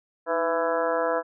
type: harmonic tone with a mistuned harmonic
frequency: 166.5 Hz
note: E3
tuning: 18 cents sharp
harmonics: 2 / 3 / 4 / 5 / 6 / 7 / 8 / 9 / 10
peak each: -35 / -26 / -27 / -38 / -30 / -40 / -32 / -40 / -35 dBFS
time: 0.26-1.23 s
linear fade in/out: 50 ms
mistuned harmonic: 2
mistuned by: -81 cents
effects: none